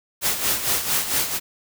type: noise with tremolo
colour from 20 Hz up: white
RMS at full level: -20 dBFS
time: 0.21-1.4 s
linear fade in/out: 50 ms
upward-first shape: sine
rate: 4.4 Hz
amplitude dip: 65%
effects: none